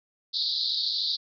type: band-pass noise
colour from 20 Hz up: pink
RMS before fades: -28 dBFS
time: 0.33-1.17 s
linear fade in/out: 20 ms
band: 3700 to 4800 Hz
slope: 96 dB/octave
effects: none